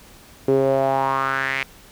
sawtooth tone with band-pass filter sweep, 134.7 Hz, C#3, 49 cents flat, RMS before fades -20 dBFS, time 0.48-1.63 s, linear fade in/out 2 ms, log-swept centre 380 to 2300 Hz, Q 4.2, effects pink hiss -47 dBFS RMS until 1.91 s

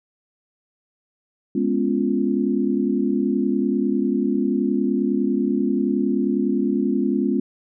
sine chord, C# dominant seventh, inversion second, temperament equal, 207.7 / 246.9 / 277.2 / 349.2 Hz, G#3 / B3 / C#4 / E#4, 0 / 0 / 0 / 0 cents, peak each -23 / -23 / -23 / -25 dBFS, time 1.55-7.4 s, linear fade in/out 5 ms, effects none

